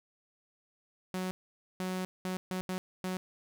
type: tone bursts at uneven times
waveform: sawtooth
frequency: 185 Hz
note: F#3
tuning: in tune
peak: -29 dBFS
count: 6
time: 1.14-1.31 / 1.8-2.05 / 2.25-2.37 / 2.51-2.61 / 2.69-2.78 / 3.04-3.17 s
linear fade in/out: 0 ms
effects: none